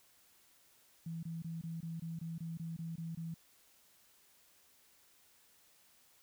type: tone bursts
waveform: sine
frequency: 164.81 Hz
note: E3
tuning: in tune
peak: -39 dBFS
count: 12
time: 1.06-3.342 s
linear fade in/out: 5 ms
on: 170 ms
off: 22 ms
effects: white hiss -67 dBFS RMS until 6.22 s